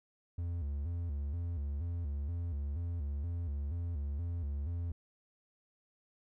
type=tone with vibrato; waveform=triangle; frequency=78.3 Hz; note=D#2; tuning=11 cents sharp; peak=-32 dBFS; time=0.38-4.92 s; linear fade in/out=5 ms; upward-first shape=square; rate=2.1 Hz; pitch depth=160 cents each way; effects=none